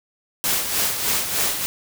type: noise with tremolo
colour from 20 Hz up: white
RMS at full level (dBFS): -20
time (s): 0.44-1.66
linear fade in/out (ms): 0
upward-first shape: sine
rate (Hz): 3.3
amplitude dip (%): 55
effects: none